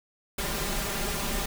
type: noise with comb filter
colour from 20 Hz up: pink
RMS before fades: -30 dBFS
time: 0.38-1.46 s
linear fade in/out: 5 ms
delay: 5 ms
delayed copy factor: +0.9
effects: none